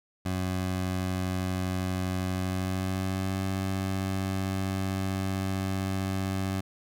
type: tone with pitch glide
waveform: 20% pulse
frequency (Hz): 92.5 to 95.54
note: F#2 to G2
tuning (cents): 0 to -44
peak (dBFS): -23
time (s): 0.25-6.61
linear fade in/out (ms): 10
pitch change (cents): +56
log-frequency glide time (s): 2.29-3.43
effects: none